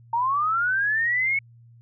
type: linear sweep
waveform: sine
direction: up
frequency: 905 to 2217 Hz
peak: -20 dBFS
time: 0.13-1.39 s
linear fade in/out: 5 ms
effects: added 117 Hz sine -48 dBFS peak until 1.81 s